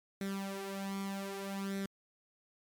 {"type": "tone with flanger", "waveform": "sawtooth", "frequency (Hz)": 196, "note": "G3", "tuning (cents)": 0, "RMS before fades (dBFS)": -39, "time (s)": [0.21, 1.86], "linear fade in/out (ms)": 2, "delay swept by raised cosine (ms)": [0.51, 4.21], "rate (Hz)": 0.64, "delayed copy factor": 0.7, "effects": ["MP3 96 kbps"]}